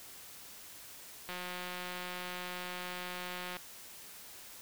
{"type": "click train", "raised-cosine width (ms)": 0.3, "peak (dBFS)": -25, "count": 411, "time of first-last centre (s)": [1.29, 3.568], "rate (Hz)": 180, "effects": ["white hiss -51 dBFS RMS until 4.61 s"]}